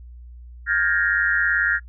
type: tone cluster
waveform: sine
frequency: 1411 / 1599 / 1697 / 1860 Hz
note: F6 / G6 / G#6 / A#6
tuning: +17 / +34 / +37 / -4 cents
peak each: -23 dBFS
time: 0.66-1.8 s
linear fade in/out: 50 ms
effects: noise-tail reverb RT60 0.1 s tail -24 dB re dry + added 60 Hz sine -38 dBFS peak until 1.88 s